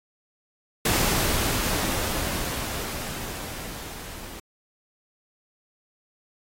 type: noise with level ramp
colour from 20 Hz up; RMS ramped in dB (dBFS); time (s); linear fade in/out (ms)
pink; -21 to -41; 0.85-4.4; 5
effects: AAC 48 kbps